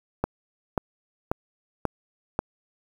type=click train; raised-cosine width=1 ms; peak=-9 dBFS; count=5; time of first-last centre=0.24-2.391 s; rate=1.86 Hz; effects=7-bit